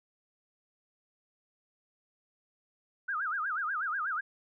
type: tone with vibrato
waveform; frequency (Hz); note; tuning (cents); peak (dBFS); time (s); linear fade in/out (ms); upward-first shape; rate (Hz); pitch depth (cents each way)
sine; 1410; F6; +16; -30; 3.08-4.21; 10; sine; 8.2; 260
effects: none